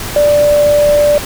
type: tone in noise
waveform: sine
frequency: 587.3 Hz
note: D5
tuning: in tune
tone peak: -6 dBFS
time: 0.16-1.18 s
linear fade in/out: 2 ms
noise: pink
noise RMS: -22 dBFS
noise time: 0-1.25 s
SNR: +13 dB
effects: none